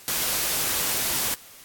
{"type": "noise", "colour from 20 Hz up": "white", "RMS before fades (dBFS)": -25, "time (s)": [0.08, 1.34], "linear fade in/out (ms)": 0, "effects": ["white hiss -47 dBFS RMS until 1.64 s", "AAC 64 kbps"]}